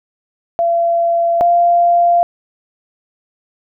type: tone pair in turn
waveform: sine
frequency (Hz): 680 / 692.7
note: F5 / F5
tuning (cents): -46 / -14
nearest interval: unison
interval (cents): 32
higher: second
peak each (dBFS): -11 / -8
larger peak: second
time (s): 0.59-1.41 / 1.41-2.23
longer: neither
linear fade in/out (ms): 0
effects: none